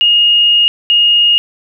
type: tone pair in turn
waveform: sine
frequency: 2856 / 2856 Hz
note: F7 / F7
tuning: +38 / +38 cents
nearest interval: unison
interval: 0 cents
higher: neither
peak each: -6 / -6 dBFS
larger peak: neither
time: 0.01-0.68 / 0.9-1.38 s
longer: first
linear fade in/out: 0 ms
effects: none